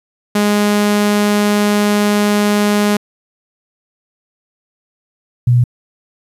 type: tone pair in turn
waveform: sawtooth / sine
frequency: 207 / 122.02 Hz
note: G#3 / B2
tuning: -5 / -20 cents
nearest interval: major sixth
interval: 915 cents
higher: first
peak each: -7 dBFS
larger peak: neither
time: 0.35-2.97 / 5.47-5.64 s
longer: first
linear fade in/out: 5 ms
effects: resampled to 32000 Hz + 8-bit